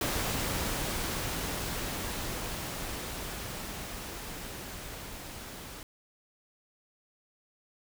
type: noise with level ramp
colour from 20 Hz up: pink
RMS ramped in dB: -31 to -44 dBFS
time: 0.01-5.83 s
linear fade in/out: 2 ms
effects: none